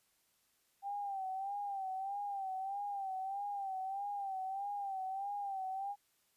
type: tone with vibrato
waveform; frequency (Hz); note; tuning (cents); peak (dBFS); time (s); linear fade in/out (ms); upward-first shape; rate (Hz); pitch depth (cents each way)
sine; 785; G5; +2; -37; 0.82-5.96; 50; sine; 1.6; 68
effects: white hiss -75 dBFS RMS until 6.36 s + resampled to 32000 Hz